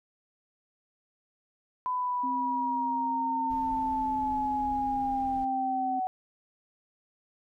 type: linear sweep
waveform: sine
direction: down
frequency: 1005 to 748 Hz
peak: -27 dBFS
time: 1.86-6.07 s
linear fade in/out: 0 ms
type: tone with pitch glide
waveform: sine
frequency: 261.6 to 263.6 Hz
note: C4 to C4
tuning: 0 to +13 cents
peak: -34 dBFS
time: 2.23-6 s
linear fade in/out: 10 ms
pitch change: +13 cents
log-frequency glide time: 2.89-3.21 s
type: noise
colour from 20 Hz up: brown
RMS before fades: -46 dBFS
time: 3.5-5.45 s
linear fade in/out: 5 ms
effects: none